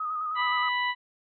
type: tone with vibrato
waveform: sine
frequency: 1246 Hz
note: D#6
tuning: 2 cents sharp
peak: -28 dBFS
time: 0-0.69 s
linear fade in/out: 5 ms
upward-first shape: square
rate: 9.6 Hz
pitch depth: 32 cents each way
type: harmonic tone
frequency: 987 Hz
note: B5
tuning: 1 cent flat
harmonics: 1 / 2 / 3 / 4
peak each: -28 / -28 / -35 / -40 dBFS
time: 0.35-0.95 s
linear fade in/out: 50 ms
effects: none